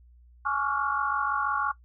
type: tone cluster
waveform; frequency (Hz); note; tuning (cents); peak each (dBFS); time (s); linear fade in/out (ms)
sine; 841 / 1107 / 1153 / 1370 / 1425; G#5 / C#6 / D6 / F6 / F6; +22 / -3 / -32 / -34 / +34; -33 / -29 / -32 / -32 / -30; 0.45-1.72; 10
effects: noise-tail reverb RT60 0.1 s tail -19 dB re dry + added 60 Hz sine -52 dBFS peak until 1.84 s